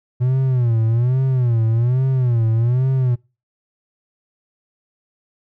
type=tone with vibrato; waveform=triangle; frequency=121.9 Hz; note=B2; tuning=22 cents flat; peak=-12 dBFS; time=0.2-3.16 s; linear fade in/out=20 ms; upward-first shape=sine; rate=1.2 Hz; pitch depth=150 cents each way; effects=noise-tail reverb RT60 0.3 s tail -24 dB re dry